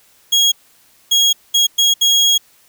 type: tone bursts at uneven times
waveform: 30% pulse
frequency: 3297 Hz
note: G#7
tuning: 13 cents flat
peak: -7 dBFS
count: 5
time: 0.32-0.52 / 1.11-1.33 / 1.54-1.67 / 1.78-1.94 / 2.01-2.38 s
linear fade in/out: 10 ms
effects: white hiss -52 dBFS RMS until 2.68 s